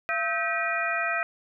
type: tone cluster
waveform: sine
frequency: 680 / 1291 / 1559 / 1929 / 2441 Hz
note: F5 / E6 / G6 / B6 / D#7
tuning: -46 / -37 / -10 / -41 / -34 cents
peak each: -31 dBFS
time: 0.09-1.23 s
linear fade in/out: 0 ms
effects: none